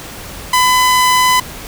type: tone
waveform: sawtooth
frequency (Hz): 1006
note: B5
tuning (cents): +32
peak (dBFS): -5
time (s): 0.53-1.4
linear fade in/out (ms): 5
effects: pink hiss -30 dBFS RMS until 1.67 s

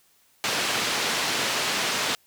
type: band-pass noise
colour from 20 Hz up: white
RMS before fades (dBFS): -26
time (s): 0.44-2.15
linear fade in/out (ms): 0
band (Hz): 160 to 4500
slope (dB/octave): 12
effects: white hiss -62 dBFS RMS until 2.26 s

